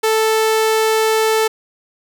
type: tone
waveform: sawtooth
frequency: 440 Hz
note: A4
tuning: in tune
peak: -9 dBFS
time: 0.03-1.48 s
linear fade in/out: 10 ms
effects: none